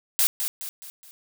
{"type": "noise with echo", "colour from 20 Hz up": "blue", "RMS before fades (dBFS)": -20, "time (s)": [0.19, 0.27], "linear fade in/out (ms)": 0, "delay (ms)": 210, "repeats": 4, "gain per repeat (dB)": -7, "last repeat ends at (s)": 1.11, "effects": []}